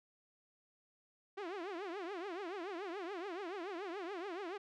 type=tone with vibrato; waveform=sawtooth; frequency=370 Hz; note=F#4; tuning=in tune; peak=-37 dBFS; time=1.37-4.58 s; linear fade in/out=10 ms; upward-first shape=triangle; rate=7 Hz; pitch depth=250 cents each way; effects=low-pass 3000 Hz 12 dB/octave